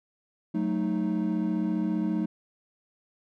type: chord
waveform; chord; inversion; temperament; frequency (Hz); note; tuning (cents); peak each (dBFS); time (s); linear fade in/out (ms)
triangle; D# diminished; first; equal; 185 / 220 / 311.1; F#3 / A3 / D#4; 0 / 0 / 0; -27; 0.54-2.26; 10
effects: tanh soft clip ceiling -15 dBFS